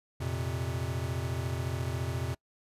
square chord, F suspended fourth, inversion none, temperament equal, 87.31 / 116.54 / 130.81 Hz, F2 / Bb2 / C3, 0 / 0 / 0 cents, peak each -36 / -37 / -36 dBFS, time 0.2-2.35 s, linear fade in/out 10 ms, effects noise-tail reverb RT60 0.1 s tail -25 dB re dry + resampled to 32000 Hz

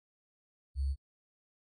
sine tone with sample-and-hold, 68.5 Hz, C#2, 20 cents flat, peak -29 dBFS, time 0.75-0.96 s, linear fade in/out 50 ms, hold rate 4410 Hz, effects AAC 32 kbps

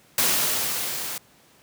white noise with level ramp, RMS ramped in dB -20 to -32 dBFS, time 0.18-1.18 s, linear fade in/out 2 ms, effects pink hiss -56 dBFS RMS until 1.62 s + high-pass 100 Hz 12 dB/octave

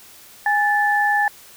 sine tone pair together, 824.9 / 1748 Hz, G#5 / A6, -12 / -12 cents, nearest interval octave + minor second, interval 1300 cents, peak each -18 dBFS, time 0.46-1.28 s, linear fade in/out 2 ms, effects white hiss -45 dBFS RMS until 1.56 s

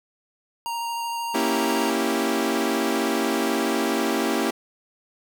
square tone with vibrato, 932.3 Hz, A#5, in tune, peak -27 dBFS, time 0.66-1.9 s, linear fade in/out 0 ms, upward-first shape square, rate 13 Hz, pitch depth 8 cents each way
sawtooth chord, A# diminished seventh, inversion none, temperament equal, 233.1 / 277.2 / 329.6 / 392 Hz, A#3 / C#4 / E4 / G4, 0 / 0 / 0 / 0 cents, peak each -23 dBFS, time 1.34-4.51 s, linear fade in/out 10 ms
effects none

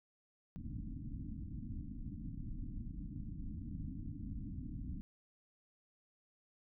pink low-pass noise, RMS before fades -44 dBFS, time 0.56-5.01 s, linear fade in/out 0 ms, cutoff 300 Hz, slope 96 dB/octave, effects none

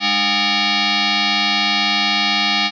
sine tone with frequency modulation, 714 Hz, F5, 38 cents sharp, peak -14 dBFS, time 0-2.71 s, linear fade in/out 50 ms, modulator 508 Hz, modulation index 7.9, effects none

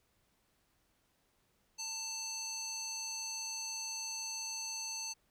square tone with band-pass filter, 887 Hz, A5, 14 cents sharp, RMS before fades -41 dBFS, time 1.78-5.14 s, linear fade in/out 20 ms, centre 5600 Hz, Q 5.8, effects pink hiss -75 dBFS RMS until 5.3 s

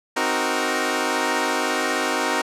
10% pulse chord, C half-diminished seventh, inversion none, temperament equal, 261.6 / 311.1 / 370 / 466.2 Hz, C4 / Eb4 / Gb4 / Bb4, 0 / 0 / 0 / 0 cents, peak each -18 dBFS, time 0.16-2.42 s, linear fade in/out 10 ms, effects low-pass 10000 Hz 12 dB/octave

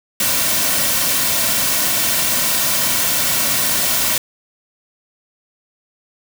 white noise with comb filter, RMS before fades -17 dBFS, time 0.2-4.18 s, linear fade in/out 2 ms, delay 2.4 ms, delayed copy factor -0.5, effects none

